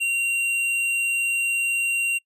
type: tone with hard clipping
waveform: sine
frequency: 2758 Hz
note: F7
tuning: 22 cents flat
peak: -22 dBFS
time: 0-2.19 s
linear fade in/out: 20 ms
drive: 9 dB
effects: noise-tail reverb RT60 0.1 s tail -24 dB re dry + resampled to 32000 Hz